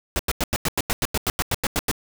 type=noise bursts; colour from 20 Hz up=pink; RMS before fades=-22 dBFS; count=15; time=0.16-1.914 s; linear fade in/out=0 ms; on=32 ms; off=91 ms; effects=none